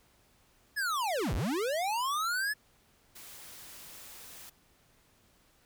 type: linear two-way sweep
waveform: square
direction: down then up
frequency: 1743 to 32.86 to 1743 Hz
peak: -30 dBFS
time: 0.76-2.54 s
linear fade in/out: 20 ms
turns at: 1.34 s
type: noise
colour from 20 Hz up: white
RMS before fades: -49 dBFS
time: 3.15-4.5 s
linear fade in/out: 10 ms
effects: pink hiss -66 dBFS RMS until 5.65 s